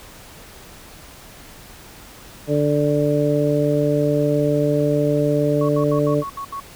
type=harmonic tone; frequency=146.83 Hz; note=D3; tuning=in tune; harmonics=1 / 2 / 3 / 4; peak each=-21 / -21 / -21 / -21 dBFS; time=2.47-6.24 s; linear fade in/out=50 ms
type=tone bursts; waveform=sine; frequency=1108.7 Hz; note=C#6; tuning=in tune; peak=-26 dBFS; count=7; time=5.61-6.601 s; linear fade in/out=5 ms; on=79 ms; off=73 ms
effects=pink hiss -42 dBFS RMS until 6.75 s